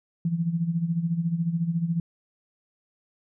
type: tone with tremolo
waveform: sine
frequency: 167.8 Hz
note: E3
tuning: 31 cents sharp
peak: -20 dBFS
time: 0.25-2 s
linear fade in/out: 2 ms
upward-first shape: sine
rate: 14 Hz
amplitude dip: 70%
effects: none